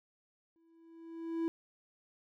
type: tone with exponential growth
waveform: triangle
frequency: 330 Hz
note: E4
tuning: 2 cents sharp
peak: -27 dBFS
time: 0.56-1.48 s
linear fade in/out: 0 ms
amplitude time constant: 200 ms
effects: none